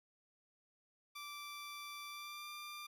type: tone with pitch glide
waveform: 15% pulse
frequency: 1170 to 1191.1 Hz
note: D6 to D6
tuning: -7 to +24 cents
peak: -40 dBFS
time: 1.15-2.87 s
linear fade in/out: 10 ms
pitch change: +31 cents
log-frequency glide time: 2.08-2.49 s
effects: none